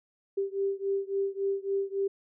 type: beating tone pair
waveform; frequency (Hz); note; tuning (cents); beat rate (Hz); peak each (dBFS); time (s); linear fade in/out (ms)
sine; 392 / 395.6; G4 / G4; 0 / +16; 3.6; -30 / -31; 0.37-2.08; 10
effects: none